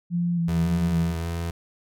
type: tone with vibrato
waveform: sine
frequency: 170.9 Hz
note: F3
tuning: 37 cents flat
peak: -21 dBFS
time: 0.1-1.15 s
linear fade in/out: 50 ms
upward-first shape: square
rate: 1.8 Hz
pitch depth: 24 cents each way
type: tone with pitch glide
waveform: 30% pulse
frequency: 82 to 84.35 Hz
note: E2 to E2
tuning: -9 to +40 cents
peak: -24 dBFS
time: 0.48-1.51 s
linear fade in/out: 5 ms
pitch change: +49 cents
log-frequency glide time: 1.18-1.26 s
effects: none